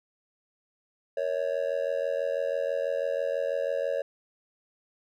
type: tone with amplitude modulation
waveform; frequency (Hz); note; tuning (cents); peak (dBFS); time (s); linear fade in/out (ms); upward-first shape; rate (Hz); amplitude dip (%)
triangle; 555; C#5; +2; -20; 1.17-4.02; 5; sine; 86.1; 100
effects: none